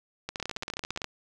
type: two click trains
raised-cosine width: 0.2 ms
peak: -16 / -17 dBFS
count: 12 / 12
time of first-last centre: 0.29-1.043 / 0.4-1.018 s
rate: 14.6 / 17.8 Hz
effects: none